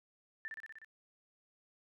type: tone with echo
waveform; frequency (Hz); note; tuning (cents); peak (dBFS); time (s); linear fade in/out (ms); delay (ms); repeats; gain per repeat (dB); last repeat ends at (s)
sine; 1774; A6; +14; -39; 0.45-0.48; 0; 61; 6; -2; 0.846
effects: none